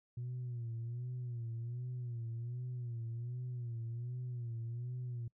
sine tone with vibrato, 120 Hz, B2, 49 cents flat, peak -37 dBFS, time 0.17-5.28 s, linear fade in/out 5 ms, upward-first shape sine, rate 1.3 Hz, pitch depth 77 cents each way, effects noise-tail reverb RT60 0.1 s tail -26 dB re dry + tanh soft clip ceiling -36 dBFS

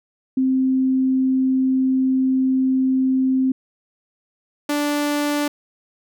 sine / sawtooth tone pair in turn, 261.6 / 292.6 Hz, C4 / D4, 0 / -6 cents, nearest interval major second, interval 194 cents, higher second, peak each -15 dBFS, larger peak neither, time 0.37-3.52 / 4.69-5.48 s, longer first, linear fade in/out 5 ms, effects none

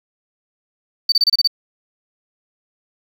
sine tone bursts, 4583 Hz, D8, 43 cents flat, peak -9 dBFS, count 7, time 1.09-1.475 s, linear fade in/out 5 ms, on 31 ms, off 28 ms, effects tanh soft clip ceiling -8 dBFS + 7-bit

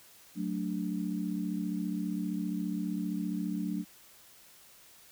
sine chord, D major, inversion first, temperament equal, 185 / 220 / 293.7 Hz, F#3 / A3 / D4, 0 / 0 / 0 cents, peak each -34 / -36 / -36 dBFS, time 0.35-3.85 s, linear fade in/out 50 ms, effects white hiss -57 dBFS RMS until 5.11 s

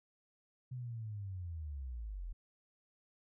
sine linear sweep, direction down, 128.6 to 38.89 Hz, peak -40 dBFS, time 0.71-2.33 s, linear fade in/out 10 ms, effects none

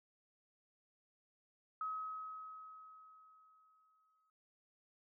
sine tone with exponential decay, 1275 Hz, D#6, 42 cents sharp, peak -37 dBFS, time 1.81-4.3 s, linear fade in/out 2 ms, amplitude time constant 540 ms, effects none

